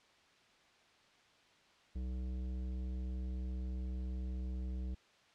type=tone with tanh clipping; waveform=triangle; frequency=63 Hz; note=B1; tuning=35 cents sharp; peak=-39 dBFS; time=1.95-4.95 s; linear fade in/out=10 ms; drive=17 dB; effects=white hiss -66 dBFS RMS until 5.34 s + low-pass 4000 Hz 12 dB/octave